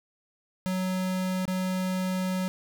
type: tone with dropouts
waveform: square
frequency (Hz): 185.6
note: F#3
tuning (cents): +6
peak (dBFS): -27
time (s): 0.66-2.48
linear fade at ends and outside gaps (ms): 0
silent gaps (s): 1.454-1.479
effects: none